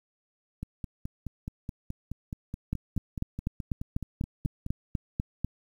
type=two click trains; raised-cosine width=5 ms; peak=-22 / -16 dBFS; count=20 / 12; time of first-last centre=0.63-4.664 / 2.73-5.446 s; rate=4.71 / 4.05 Hz; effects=9-bit